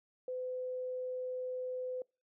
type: tone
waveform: sine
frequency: 507 Hz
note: B4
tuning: 45 cents sharp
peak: -36 dBFS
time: 0.28-2.02 s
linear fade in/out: 2 ms
effects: noise-tail reverb RT60 0.3 s tail -26 dB re dry